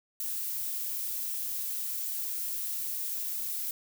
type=noise; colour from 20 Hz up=violet; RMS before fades=-34 dBFS; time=0.2-3.71 s; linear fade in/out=2 ms; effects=none